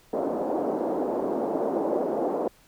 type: band-pass noise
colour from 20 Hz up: pink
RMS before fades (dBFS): -27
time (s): 0.13-2.48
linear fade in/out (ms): 5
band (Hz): 280 to 740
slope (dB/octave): 24
effects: pink hiss -58 dBFS RMS until 2.67 s